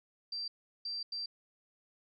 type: tone bursts at uneven times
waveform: sine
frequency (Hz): 4700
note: D8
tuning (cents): +1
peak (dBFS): -36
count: 3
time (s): 0.32-0.48 / 0.85-1.03 / 1.12-1.26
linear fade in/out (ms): 5
effects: none